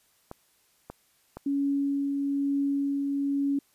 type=clicks; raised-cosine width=1 ms; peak=-24 dBFS; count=3; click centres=0.314 / 0.9 / 1.37 s
type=tone with tremolo; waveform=sine; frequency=280 Hz; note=C#4; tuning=18 cents sharp; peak=-23 dBFS; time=1.46-3.59 s; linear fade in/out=5 ms; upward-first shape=triangle; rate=1.1 Hz; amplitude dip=30%
effects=white hiss -66 dBFS RMS until 3.74 s + resampled to 32000 Hz